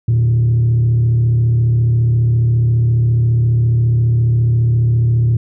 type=tone with frequency modulation; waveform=sine; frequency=116.54 Hz; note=A#2; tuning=in tune; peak=-8 dBFS; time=0.08-5.37 s; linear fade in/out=5 ms; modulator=34.6 Hz; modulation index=0.4; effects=tanh soft clip ceiling -8 dBFS